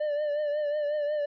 triangle tone with vibrato, 593 Hz, D5, 17 cents sharp, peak -24 dBFS, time 0-1.26 s, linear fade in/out 10 ms, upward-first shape triangle, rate 5.5 Hz, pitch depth 54 cents each way, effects resampled to 11025 Hz

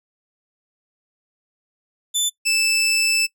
20% pulse tone pair in turn, 3520 / 2637 Hz, A7 / E7, 0 / 0 cents, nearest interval perfect fourth, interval 500 cents, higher first, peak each -12 dBFS, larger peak neither, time 2.14-2.3 / 2.45-3.27 s, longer second, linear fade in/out 20 ms, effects noise-tail reverb RT60 0.1 s tail -22 dB re dry

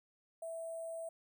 sine tone with sample-and-hold, 659.3 Hz, E5, in tune, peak -40 dBFS, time 0.42-1.09 s, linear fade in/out 5 ms, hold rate 8820 Hz, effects none

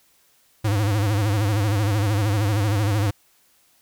square tone with vibrato, 103.83 Hz, G#2, in tune, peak -19 dBFS, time 0.64-3.11 s, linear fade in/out 10 ms, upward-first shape sine, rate 13 Hz, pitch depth 110 cents each way, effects white hiss -60 dBFS RMS until 3.81 s

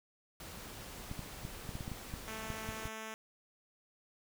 pink noise, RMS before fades -48 dBFS, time 0.4-2.88 s, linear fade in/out 2 ms
clicks, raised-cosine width 5 ms, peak -29 dBFS, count 12, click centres 1.114 / 1.193 / 1.451 / 1.692 / 1.754 / 1.808 / 1.879 / 1.917 / 2.139 / 2.503 / 2.69 / 2.855 s
5% pulse tone, 220 Hz, A3, in tune, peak -31 dBFS, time 2.28-3.14 s, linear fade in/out 0 ms
effects none

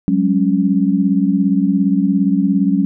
sine chord, F# suspended second, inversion none, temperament equal with one note detuned, 185 / 202.3 / 277.2 Hz, F#3 / G#3 / C#4, 0 / -45 / 0 cents, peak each -16 dBFS, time 0.08-2.85 s, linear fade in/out 0 ms, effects none

